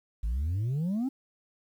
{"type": "exponential sweep", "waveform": "sine", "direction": "up", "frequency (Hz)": [50, 277.2], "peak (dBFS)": -24, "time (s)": [0.23, 1.09], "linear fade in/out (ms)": 10, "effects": ["tanh soft clip ceiling -26 dBFS", "10-bit"]}